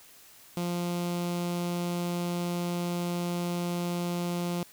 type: tone with notch filter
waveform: sawtooth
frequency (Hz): 174.61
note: F3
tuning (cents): 0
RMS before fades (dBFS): -31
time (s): 0.57-4.63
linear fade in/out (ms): 2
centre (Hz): 1700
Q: 1.8
effects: white hiss -54 dBFS RMS until 4.72 s